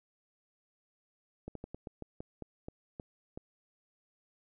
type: slowing click train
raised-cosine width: 2 ms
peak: -28 dBFS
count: 11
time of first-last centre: 1.48-3.375 s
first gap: 73 ms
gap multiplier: 1.2
effects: none